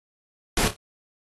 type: noise with echo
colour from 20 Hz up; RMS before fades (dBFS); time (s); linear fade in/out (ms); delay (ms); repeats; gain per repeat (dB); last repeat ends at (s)
pink; -22; 0.57-0.68; 2; 28; 3; -10; 0.764
effects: AAC 32 kbps